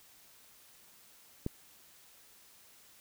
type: click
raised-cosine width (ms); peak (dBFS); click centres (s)
3; -20; 1.464
effects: white hiss -60 dBFS RMS until 3 s